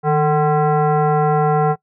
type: tone with frequency modulation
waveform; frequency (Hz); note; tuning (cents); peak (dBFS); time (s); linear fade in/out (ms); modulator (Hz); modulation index
sine; 155.6; D#3; 0; -12; 0.03-1.76; 50; 601; 1.4
effects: noise-tail reverb RT60 0.1 s tail -22 dB re dry